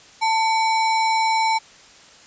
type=tone with sample-and-hold; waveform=sine; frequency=890 Hz; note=A5; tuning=20 cents sharp; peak=-16 dBFS; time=0.21-1.59 s; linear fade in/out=20 ms; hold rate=3150 Hz; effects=white hiss -47 dBFS RMS until 2.26 s + resampled to 16000 Hz